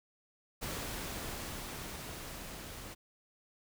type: noise with level ramp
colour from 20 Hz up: pink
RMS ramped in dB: -39 to -47 dBFS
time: 0.61-2.95 s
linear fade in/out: 20 ms
effects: none